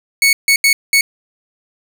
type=tone bursts at uneven times; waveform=sawtooth; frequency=2217 Hz; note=C#7; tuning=in tune; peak=-5 dBFS; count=4; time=0.22-0.33 / 0.48-0.56 / 0.64-0.73 / 0.93-1.01 s; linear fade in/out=2 ms; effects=none